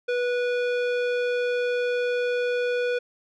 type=tone with low-pass filter; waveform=square; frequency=489.7 Hz; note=B4; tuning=15 cents flat; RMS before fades=-25 dBFS; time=0.08-2.99 s; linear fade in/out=10 ms; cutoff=2900 Hz; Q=1; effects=none